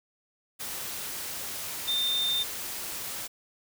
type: tone in noise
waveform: sine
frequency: 3613 Hz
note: A7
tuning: 45 cents sharp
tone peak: -25 dBFS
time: 1.87-2.44 s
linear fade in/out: 20 ms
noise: white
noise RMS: -36 dBFS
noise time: 0.59-3.28 s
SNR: +8 dB
effects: none